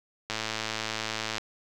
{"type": "click train", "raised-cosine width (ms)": 0.2, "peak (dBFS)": -13, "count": 120, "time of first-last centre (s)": [0.3, 1.382], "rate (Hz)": 110, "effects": []}